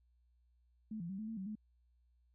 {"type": "tone with pitch steps", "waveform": "sine", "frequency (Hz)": [217.2, 170.3, 192.5, 216.8, 224.4, 190.4, 213.5], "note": ["A3", "F3", "G3", "A3", "A3", "F#3", "G#3"], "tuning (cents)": [-22, -43, -31, -25, 34, 50, 48], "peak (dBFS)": -40, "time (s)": [0.91, 1.554], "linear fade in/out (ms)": 5, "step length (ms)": 92, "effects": ["added 60 Hz sine -69 dBFS peak until 2.34 s"]}